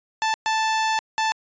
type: tone bursts at uneven times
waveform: sawtooth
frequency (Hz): 880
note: A5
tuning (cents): 0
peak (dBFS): -16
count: 3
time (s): 0.22-0.34 / 0.46-0.99 / 1.18-1.32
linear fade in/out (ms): 0
effects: resampled to 16000 Hz